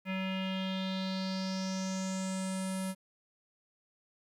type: tone with low-pass filter sweep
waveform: square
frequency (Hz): 189.3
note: F#3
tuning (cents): +40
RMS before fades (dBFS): -35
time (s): 0.05-2.95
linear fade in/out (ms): 50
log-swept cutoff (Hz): 2400 to 11000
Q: 4.8
effects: 11-bit